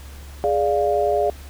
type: chord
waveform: sine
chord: D diminished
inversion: second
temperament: equal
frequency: 415.3 / 587.3 / 698.5 Hz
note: Ab4 / D5 / F5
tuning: 0 / 0 / 0 cents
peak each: -21 dBFS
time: 0.44-1.3 s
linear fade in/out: 0 ms
effects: added 70 Hz sine -36 dBFS peak until 1.49 s + pink hiss -45 dBFS RMS until 1.49 s